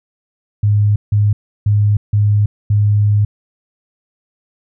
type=tone bursts at uneven times; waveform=sine; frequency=103.83 Hz; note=G#2; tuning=in tune; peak=-9 dBFS; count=5; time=0.63-0.96 / 1.12-1.33 / 1.66-1.97 / 2.13-2.46 / 2.7-3.25 s; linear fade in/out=5 ms; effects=none